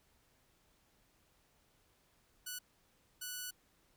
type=tone bursts at uneven times; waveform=5% pulse; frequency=1480 Hz; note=F#6; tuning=in tune; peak=-30 dBFS; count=2; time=2.46-2.59 / 3.21-3.51 s; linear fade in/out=10 ms; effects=pink hiss -72 dBFS RMS until 3.96 s